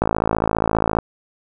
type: click train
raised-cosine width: 1 ms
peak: -3 dBFS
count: 54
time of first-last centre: 0.02-0.987 s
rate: 54.8 Hz
effects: none